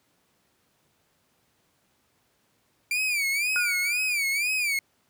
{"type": "tone with vibrato", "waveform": "40% pulse", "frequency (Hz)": 2349, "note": "D7", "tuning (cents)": 0, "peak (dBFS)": -23, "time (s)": [2.91, 4.79], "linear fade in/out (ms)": 2, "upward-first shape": "sine", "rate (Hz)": 2, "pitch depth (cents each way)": 140}
{"type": "tone with exponential decay", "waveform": "sine", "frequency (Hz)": 1443, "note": "F#6", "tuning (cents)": -44, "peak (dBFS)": -23, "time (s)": [3.56, 4.21], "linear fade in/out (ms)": 0, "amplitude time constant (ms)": 140}
{"effects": ["pink hiss -68 dBFS RMS until 5.09 s", "high-pass 100 Hz 12 dB/octave"]}